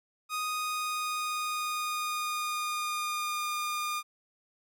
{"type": "tone with pitch glide", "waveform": "sawtooth", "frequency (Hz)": [1244.5, 1212.6], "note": ["D#6", "D#6"], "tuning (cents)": [0, -45], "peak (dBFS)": -27, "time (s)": [0.29, 4.03], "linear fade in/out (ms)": 50, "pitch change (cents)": -45, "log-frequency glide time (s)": [0.42, 3.48], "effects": []}